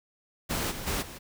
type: noise with level steps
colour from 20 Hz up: pink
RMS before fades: -30 / -38 / -30 / -43 dBFS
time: 0.49-1.19 s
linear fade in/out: 20 ms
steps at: 0.7 / 0.86 / 1.01 s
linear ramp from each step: 20 ms
effects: none